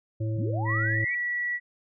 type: harmonic tone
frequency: 110 Hz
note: A2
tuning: in tune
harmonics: 1 / 3 / 5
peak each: -26 / -36 / -40 dBFS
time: 0.2-1.05 s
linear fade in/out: 10 ms
type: linear sweep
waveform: sine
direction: up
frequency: 86.7 to 2349 Hz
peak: -32 dBFS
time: 0.36-1.15 s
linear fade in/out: 5 ms
type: tone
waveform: sine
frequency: 1942 Hz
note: B6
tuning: 30 cents flat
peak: -26 dBFS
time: 0.65-1.6 s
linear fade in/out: 50 ms
effects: none